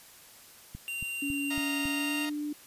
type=click train; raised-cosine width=5 ms; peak=-28 dBFS; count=5; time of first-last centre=0.75-1.855 s; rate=3.62 Hz
type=tone; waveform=square; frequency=2771 Hz; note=F7; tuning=14 cents flat; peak=-34 dBFS; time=0.88-2.25 s; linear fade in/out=0 ms
type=tone with pitch glide; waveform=sine; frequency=283.4 to 295.9 Hz; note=C#4 to D4; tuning=+38 to +13 cents; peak=-31 dBFS; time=1.22-2.53 s; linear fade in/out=5 ms; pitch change=+75 cents; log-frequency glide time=1.88-2.26 s
type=chord; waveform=10% pulse; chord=Eb suspended second; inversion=none; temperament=just; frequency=622.3 / 700 / 933.4 Hz; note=Eb5 / F5 / Bb5; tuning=0 / +4 / +2 cents; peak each=-34 / -35 / -30 dBFS; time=1.5-2.3 s; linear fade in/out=10 ms
effects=white hiss -53 dBFS RMS until 2.66 s + resampled to 32000 Hz